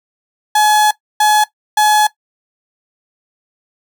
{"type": "tone bursts at uneven times", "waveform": "35% pulse", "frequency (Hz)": 848, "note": "G#5", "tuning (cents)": 36, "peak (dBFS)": -7, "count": 3, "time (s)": [[0.55, 0.91], [1.2, 1.44], [1.77, 2.07]], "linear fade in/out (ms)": 5, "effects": ["noise-tail reverb RT60 0.1 s tail -17 dB re dry"]}